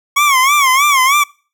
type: tone with vibrato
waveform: 25% pulse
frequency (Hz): 1101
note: C#6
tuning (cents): -12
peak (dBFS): -5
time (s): 0.16-1.24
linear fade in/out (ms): 10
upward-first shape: sine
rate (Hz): 3.2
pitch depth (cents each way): 130
effects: noise-tail reverb RT60 0.4 s tail -25 dB re dry